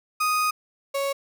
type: tone pair in turn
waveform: 35% pulse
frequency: 1244.5 / 554.4 Hz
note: D#6 / C#5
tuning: 0 / 0 cents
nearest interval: octave + major second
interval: 1400 cents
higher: first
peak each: -19 / -22 dBFS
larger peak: first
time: 0.2-0.51 / 0.94-1.13 s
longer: first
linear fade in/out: 10 ms
effects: none